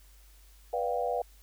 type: chord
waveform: sine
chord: G dominant seventh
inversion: first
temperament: just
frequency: 490 / 588 / 705.6 / 784 Hz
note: B4 / D5 / F5 / G5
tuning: -14 / +2 / +18 / 0 cents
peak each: -32 / -35 / -32 / -36 dBFS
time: 0.73-1.22 s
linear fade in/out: 5 ms
effects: added 50 Hz sine -54 dBFS peak until 1.42 s + white hiss -62 dBFS RMS until 1.42 s

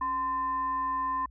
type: tone with frequency modulation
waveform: sine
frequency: 1033 Hz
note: C6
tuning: 22 cents flat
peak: -27 dBFS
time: 0.01-1.26 s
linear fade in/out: 5 ms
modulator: 758 Hz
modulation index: 0.29
effects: added 60 Hz sine -49 dBFS peak until 1.3 s

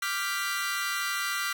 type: chord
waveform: sawtooth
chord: G dominant seventh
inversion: second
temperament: equal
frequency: 1174.7 / 1396.9 / 1568 / 1975.5 Hz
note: D6 / F6 / G6 / B6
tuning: 0 / 0 / 0 / 0 cents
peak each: -31 / -29 / -33 / -30 dBFS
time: 0.02-1.53 s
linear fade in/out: 5 ms
effects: none

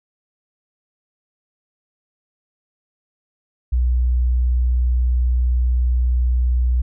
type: tone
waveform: sine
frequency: 61.5 Hz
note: B1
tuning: 7 cents flat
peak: -14 dBFS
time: 3.72-6.82 s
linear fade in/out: 10 ms
effects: none

